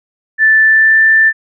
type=tone with pitch glide; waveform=sine; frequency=1760 to 1773.3 Hz; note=A6 to A6; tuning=0 to +13 cents; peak=-5 dBFS; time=0.38-1.33 s; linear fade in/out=50 ms; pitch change=+13 cents; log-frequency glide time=0.62-1.01 s; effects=none